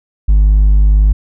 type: tone with hard clipping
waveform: triangle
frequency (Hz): 51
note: G#1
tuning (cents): -31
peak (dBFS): -4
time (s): 0.28-1.13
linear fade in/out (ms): 10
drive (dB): 1
effects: none